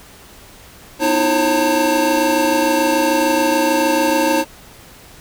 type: tone cluster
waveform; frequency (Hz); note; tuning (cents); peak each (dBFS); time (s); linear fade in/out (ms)
square; 248.2 / 309.3 / 336.1 / 542 / 896; B3 / D#4 / E4 / C#5 / A5; +9 / -10 / +34 / -39 / +31; -27 / -19 / -24 / -19 / -20; 0.99-4.45; 50
effects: pink hiss -42 dBFS RMS until 5.2 s